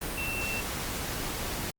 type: tone in noise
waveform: sine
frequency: 2693 Hz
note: E7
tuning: 36 cents sharp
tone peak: -32 dBFS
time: 0.17-0.61 s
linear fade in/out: 10 ms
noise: pink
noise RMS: -34 dBFS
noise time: 0.01-1.71 s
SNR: -1 dB
effects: Opus 32 kbps